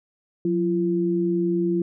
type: tone pair together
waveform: sine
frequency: 180.22 / 341.3 Hz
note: F#3 / F4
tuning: -45 / -40 cents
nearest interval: major seventh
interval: 1105 cents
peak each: -24 / -21 dBFS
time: 0.45-1.82 s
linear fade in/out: 2 ms
effects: none